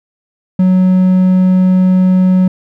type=tone; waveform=triangle; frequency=185 Hz; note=F#3; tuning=in tune; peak=-4 dBFS; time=0.59-2.48 s; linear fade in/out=5 ms; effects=none